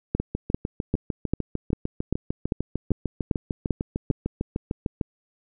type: two click trains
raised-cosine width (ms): 3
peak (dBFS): -13 / -9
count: 33 / 11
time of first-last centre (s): 0.2-5.012 / 0.15-4.103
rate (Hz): 6.65 / 2.53
effects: none